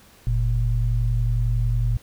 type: tone pair together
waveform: sine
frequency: 45.66 / 116.54 Hz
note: F#1 / A#2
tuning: -22 / 0 cents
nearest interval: octave + major third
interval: 1622 cents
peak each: -21 dBFS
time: 0.27-1.97 s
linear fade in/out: 0 ms
effects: pink hiss -52 dBFS RMS until 2.02 s